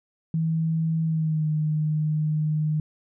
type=tone with pitch glide; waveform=sine; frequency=161.6 to 153.59 Hz; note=E3 to D#3; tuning=-34 to -22 cents; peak=-21 dBFS; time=0.34-2.8 s; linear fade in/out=2 ms; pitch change=-88 cents; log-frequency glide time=1.04-1.49 s; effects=none